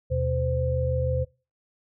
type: tone cluster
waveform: sine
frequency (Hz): 79 / 125.4 / 515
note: D#2 / B2 / C5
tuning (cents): +27 / +27 / -28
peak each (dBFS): -27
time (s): 0.1-1.25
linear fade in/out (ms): 20
effects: noise-tail reverb RT60 0.3 s tail -22 dB re dry